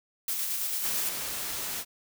blue noise with tremolo, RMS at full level -30 dBFS, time 0.28-1.09 s, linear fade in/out 2 ms, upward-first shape square, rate 9 Hz, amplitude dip 25%
white noise, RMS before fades -34 dBFS, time 0.81-1.85 s, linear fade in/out 50 ms
effects none

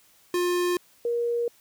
square / sine tone pair in turn, 354.6 / 473.3 Hz, F4 / A#4, +26 / +26 cents, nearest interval perfect fourth, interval 500 cents, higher second, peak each -23 / -23 dBFS, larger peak neither, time 0.34-0.77 / 1.05-1.48 s, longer neither, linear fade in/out 2 ms, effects white hiss -59 dBFS RMS until 1.6 s

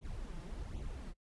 brown noise with flanger, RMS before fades -43 dBFS, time 0.01-1.14 s, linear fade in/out 50 ms, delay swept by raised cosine 0.29 to 5.89 ms, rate 1.3 Hz, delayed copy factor +0.75, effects noise-tail reverb RT60 0.1 s tail -25 dB re dry + resampled to 24000 Hz

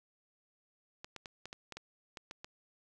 clicks, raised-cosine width 0.2 ms, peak -27 dBFS, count 10, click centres 1.045 / 1.163 / 1.258 / 1.456 / 1.529 / 1.723 / 1.77 / 2.172 / 2.311 / 2.445 s, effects none

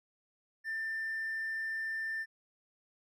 triangle tone, 1787 Hz, A6, 26 cents sharp, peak -31 dBFS, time 0.64-2.26 s, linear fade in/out 50 ms, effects tanh soft clip ceiling -30 dBFS

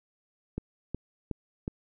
click train, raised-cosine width 3 ms, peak -19 dBFS, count 4, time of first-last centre 0.58-1.679 s, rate 2.73 Hz, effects none

